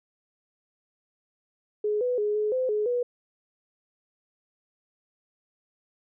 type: tone with pitch steps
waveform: sine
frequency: 420.7 / 495.9 / 418.1 / 424.2 / 513 / 422.4 / 488 Hz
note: G#4 / B4 / G#4 / G#4 / C5 / G#4 / B4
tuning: +22 / +7 / +12 / +37 / -34 / +29 / -21 cents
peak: -23 dBFS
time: 1.84-3.03 s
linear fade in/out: 5 ms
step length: 170 ms
effects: none